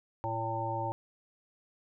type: harmonic tone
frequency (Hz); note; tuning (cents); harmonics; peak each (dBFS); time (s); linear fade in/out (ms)
113; A2; +47; 1 / 3 / 5 / 7 / 8; -37 / -41 / -39 / -38 / -35; 0.24-0.92; 0
effects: none